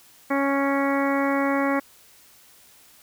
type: harmonic tone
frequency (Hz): 277.2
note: C#4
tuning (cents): 0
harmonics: 1 / 2 / 3 / 4 / 5 / 6 / 7 / 8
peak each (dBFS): -23 / -26 / -30 / -29 / -33 / -35 / -32 / -34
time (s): 0.3-1.8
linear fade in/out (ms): 10
effects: white hiss -53 dBFS RMS until 3.02 s